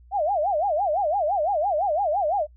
sine tone with vibrato, 698.5 Hz, F5, in tune, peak -20 dBFS, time 0.11-2.47 s, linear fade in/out 50 ms, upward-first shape sine, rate 5.9 Hz, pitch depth 290 cents each way, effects noise-tail reverb RT60 0.1 s tail -23 dB re dry + added 60 Hz sine -48 dBFS peak until 2.56 s

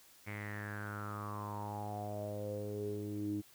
sawtooth tone with low-pass filter sweep, 103.8 Hz, G#2, in tune, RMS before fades -41 dBFS, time 0.26-3.42 s, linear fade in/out 20 ms, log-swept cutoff 2200 to 290 Hz, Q 8.5, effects white hiss -62 dBFS RMS until 3.54 s

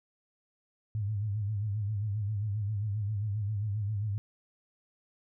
sine tone with vibrato, 104.1 Hz, G#2, 5 cents sharp, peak -29 dBFS, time 0.95-4.18 s, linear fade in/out 0 ms, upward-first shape sine, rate 7.5 Hz, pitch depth 95 cents each way, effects none

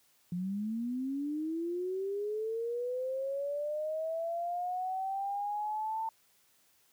sine linear sweep, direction up, 172 to 899 Hz, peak -32 dBFS, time 0.32-6.09 s, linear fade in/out 2 ms, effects white hiss -68 dBFS RMS until 6.92 s + high-pass 60 Hz 12 dB/octave

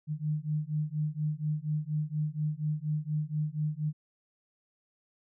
sine beating tone pair, 150 / 154.2 Hz, D3 / D#3, +37 / -15 cents, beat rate 4.2 Hz, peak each -32 / -32 dBFS, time 0.07-3.93 s, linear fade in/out 50 ms, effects none

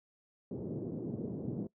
pink band-pass noise, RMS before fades -39 dBFS, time 0.51-1.67 s, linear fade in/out 2 ms, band 130 to 420 Hz, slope 24 dB/octave, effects noise-tail reverb RT60 0.1 s tail -20 dB re dry

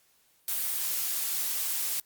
blue noise, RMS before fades -30 dBFS, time 0.48-2 s, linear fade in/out 2 ms, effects white hiss -66 dBFS RMS until 2.05 s + Opus 48 kbps

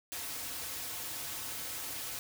white noise with comb filter, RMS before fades -40 dBFS, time 0.12-2.19 s, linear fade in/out 0 ms, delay 5 ms, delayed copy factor -0.6, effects none

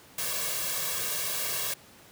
white noise with comb filter, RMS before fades -31 dBFS, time 0.18-1.74 s, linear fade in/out 5 ms, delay 1.8 ms, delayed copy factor +0.9, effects pink hiss -53 dBFS RMS until 2.11 s + high-pass 100 Hz 12 dB/octave

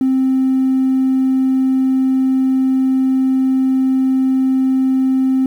triangle tone, 262.6 Hz, C4, 6 cents sharp, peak -8 dBFS, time 0.01-5.46 s, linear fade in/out 2 ms, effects tanh soft clip ceiling -8 dBFS + 8-bit

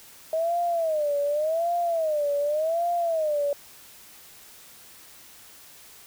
sine tone with vibrato, 631 Hz, D#5, 24 cents sharp, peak -22 dBFS, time 0.33-3.53 s, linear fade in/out 2 ms, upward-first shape sine, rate 0.87 Hz, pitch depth 170 cents each way, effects white hiss -49 dBFS RMS until 6.06 s

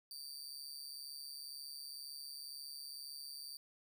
sawtooth tone with amplitude modulation, 4665 Hz, D8, 12 cents flat, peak -40 dBFS, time 0.11-3.57 s, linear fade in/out 2 ms, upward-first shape sine, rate 142 Hz, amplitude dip 85%, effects none

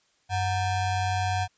square ring-modulated tone, 415.3 Hz, G#4, in tune, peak -22 dBFS, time 0.29-1.48 s, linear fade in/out 50 ms, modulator 320 Hz, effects white hiss -67 dBFS RMS until 1.57 s + resampled to 16000 Hz

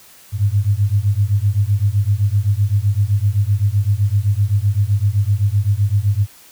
sine beating tone pair, 98 / 105.8 Hz, G2 / G#2, 0 / +33 cents, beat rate 7.8 Hz, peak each -16 dBFS, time 0.32-6.27 s, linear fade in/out 50 ms, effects white hiss -45 dBFS RMS until 6.51 s

